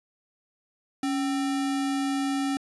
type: tone with sample-and-hold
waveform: sine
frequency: 277.2 Hz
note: C#4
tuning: in tune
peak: -24 dBFS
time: 1.03-2.57 s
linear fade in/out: 2 ms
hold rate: 1050 Hz
effects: resampled to 24000 Hz